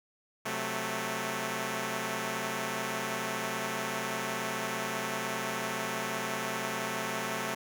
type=chord; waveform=5% pulse; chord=F# diminished; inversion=second; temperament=equal; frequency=130.81 / 185 / 220 Hz; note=C3 / F#3 / A3; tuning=0 / 0 / 0 cents; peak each=-27 / -27 / -23 dBFS; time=0.45-7.55 s; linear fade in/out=10 ms; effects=none